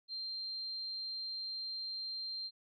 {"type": "tone", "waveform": "sine", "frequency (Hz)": 4166, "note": "C8", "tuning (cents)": -8, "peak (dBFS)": -38, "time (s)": [0.08, 2.51], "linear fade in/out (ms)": 50, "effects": ["MP3 48 kbps"]}